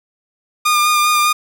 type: tone with vibrato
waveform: sawtooth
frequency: 1211 Hz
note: D#6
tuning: 47 cents flat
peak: -8 dBFS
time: 0.65-1.33 s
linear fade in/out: 10 ms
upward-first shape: sine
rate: 5 Hz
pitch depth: 19 cents each way
effects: 8-bit